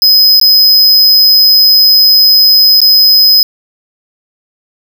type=tone with dropouts; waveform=square; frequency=5050 Hz; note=D#8; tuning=25 cents sharp; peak=-3 dBFS; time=0.02-3.43 s; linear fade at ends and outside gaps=1 ms; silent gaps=0.399-0.413 / 2.804-2.816 s; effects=7-bit